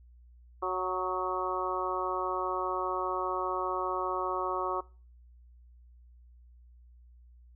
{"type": "harmonic tone with a mistuned harmonic", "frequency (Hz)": 185, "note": "F#3", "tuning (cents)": 0, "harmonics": [2, 3, 4, 5, 6, 7], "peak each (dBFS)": [-35, -38, -38, -38, -33, -38], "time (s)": [0.62, 4.81], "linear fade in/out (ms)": 10, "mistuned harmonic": 7, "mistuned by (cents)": -27, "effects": ["noise-tail reverb RT60 0.4 s tail -23 dB re dry", "added 60 Hz sine -53 dBFS peak until 7.55 s"]}